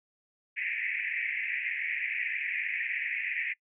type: band-pass noise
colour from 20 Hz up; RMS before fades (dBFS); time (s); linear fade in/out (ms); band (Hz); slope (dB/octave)
white; -33; 0.56-3.54; 20; 1800 to 2500; 96
effects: noise-tail reverb RT60 0.1 s tail -24 dB re dry